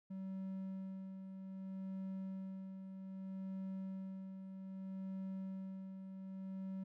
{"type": "tone with tremolo", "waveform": "triangle", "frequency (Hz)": 190.8, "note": "G3", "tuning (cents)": -47, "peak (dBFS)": -39, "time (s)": [0.1, 6.84], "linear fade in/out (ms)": 10, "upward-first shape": "sine", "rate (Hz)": 0.63, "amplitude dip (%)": 50, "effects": []}